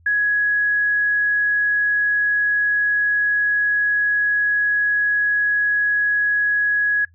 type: tone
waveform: sine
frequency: 1672 Hz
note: G#6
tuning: 11 cents sharp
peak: -15 dBFS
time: 0.06-7.05 s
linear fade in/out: 5 ms
effects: noise-tail reverb RT60 0.1 s tail -20 dB re dry + added 84 Hz sine -50 dBFS peak until 7.14 s

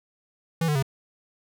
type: tone with pitch steps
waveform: square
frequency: 164.81 / 149.4 / 135.42 Hz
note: E3 / D3 / C#3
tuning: 0 / +30 / -40 cents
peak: -22 dBFS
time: 0.61-0.826 s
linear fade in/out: 5 ms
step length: 72 ms
effects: none

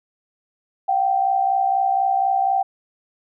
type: tone pair together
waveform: sine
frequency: 711.9 / 776 Hz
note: F5 / G5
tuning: +33 / -18 cents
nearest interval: minor second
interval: 149 cents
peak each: -23 / -17 dBFS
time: 0.88-2.63 s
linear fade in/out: 10 ms
effects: none

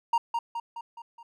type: tone with echo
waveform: triangle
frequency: 932.3 Hz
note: A#5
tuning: in tune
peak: -18 dBFS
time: 0.13-0.18 s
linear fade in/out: 5 ms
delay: 210 ms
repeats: 5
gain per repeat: -5 dB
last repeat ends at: 1.23 s
effects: none

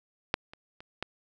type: clicks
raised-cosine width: 0.3 ms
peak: -8 / -29 / -30 / -16 dBFS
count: 4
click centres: 0.341 / 0.535 / 0.805 / 1.026 s
effects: none

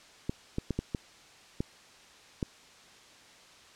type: clicks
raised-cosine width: 3 ms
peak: -17 dBFS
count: 7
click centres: 0.295 / 0.584 / 0.707 / 0.79 / 0.948 / 1.605 / 2.428 s
effects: white hiss -55 dBFS RMS until 3.75 s + low-pass 6000 Hz 12 dB/octave

